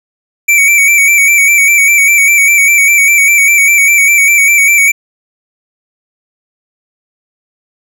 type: tone with vibrato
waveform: square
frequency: 2289 Hz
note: D7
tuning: 45 cents flat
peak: -5 dBFS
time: 0.48-4.92 s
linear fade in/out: 10 ms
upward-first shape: square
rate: 5 Hz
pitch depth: 40 cents each way
effects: none